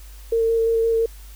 sine tone with vibrato, 455 Hz, A#4, 42 cents flat, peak -16 dBFS, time 0.32-1.06 s, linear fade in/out 5 ms, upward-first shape square, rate 5.8 Hz, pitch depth 10 cents each way, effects added 50 Hz sine -38 dBFS peak until 1.35 s + white hiss -49 dBFS RMS until 1.35 s

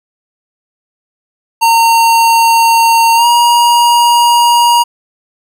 square tone with pitch glide, 917 to 950.4 Hz, A#5 to A#5, -29 to +33 cents, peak -6 dBFS, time 1.61-4.84 s, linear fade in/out 20 ms, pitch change +62 cents, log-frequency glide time 3.15-3.26 s, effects none

